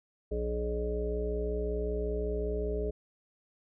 harmonic tone with a mistuned harmonic, 60.1 Hz, B1, 46 cents flat, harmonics 1 / 3 / 5 / 7 / 9 / 10, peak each -33 / -42 / -44 / -33 / -47 / -40 dBFS, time 0.31-2.91 s, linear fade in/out 10 ms, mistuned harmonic 10, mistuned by +15 cents, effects none

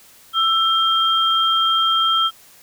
sine tone pair together, 1327 / 3196 Hz, E6 / G7, +11 / +33 cents, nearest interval octave + minor third, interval 1522 cents, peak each -17 dBFS, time 0.33-2.31 s, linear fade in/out 50 ms, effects white hiss -48 dBFS RMS until 2.62 s

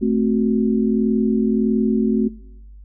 sine chord, F# diminished, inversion first, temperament equal, 220 / 261.6 / 370 Hz, A3 / C4 / F#4, 0 / 0 / 0 cents, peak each -18 / -21 / -22 dBFS, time 0.01-2.29 s, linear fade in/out 20 ms, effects noise-tail reverb RT60 0.9 s tail -22 dB re dry + added 50 Hz sine -38 dBFS peak until 2.84 s

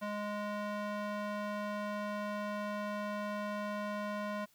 square tone with band-pass filter, 207.7 Hz, G#3, in tune, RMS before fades -38 dBFS, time 0.01-4.46 s, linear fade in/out 20 ms, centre 960 Hz, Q 0.79, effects white hiss -68 dBFS RMS until 4.54 s

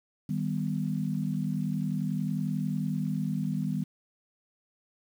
sine chord, Eb augmented, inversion none, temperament equal, 155.56 / 196 / 246.9 Hz, Eb3 / G3 / B3, 0 / 0 / 0 cents, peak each -31 / -31 / -34 dBFS, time 0.29-3.84 s, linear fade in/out 5 ms, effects 9-bit

